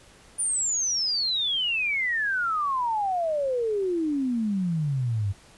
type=exponential sweep; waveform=sine; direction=down; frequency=9560 to 95.3 Hz; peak=-23 dBFS; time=0.38-5.33 s; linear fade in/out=20 ms; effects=pink hiss -53 dBFS RMS until 5.57 s + resampled to 24000 Hz